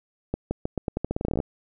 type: accelerating click train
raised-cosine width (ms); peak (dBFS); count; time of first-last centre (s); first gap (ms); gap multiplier
2; -12; 18; 0.34-1.402; 170; 0.85
effects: none